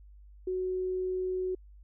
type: tone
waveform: sine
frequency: 370 Hz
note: F#4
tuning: in tune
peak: -29 dBFS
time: 0.47-1.55 s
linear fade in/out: 5 ms
effects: added 50 Hz sine -50 dBFS peak until 1.83 s